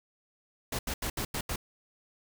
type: noise bursts at uneven times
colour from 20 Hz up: pink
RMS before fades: -33 dBFS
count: 6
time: 0.72-0.79 / 0.87-0.94 / 1.02-1.1 / 1.17-1.25 / 1.34-1.41 / 1.49-1.56 s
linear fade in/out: 5 ms
effects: none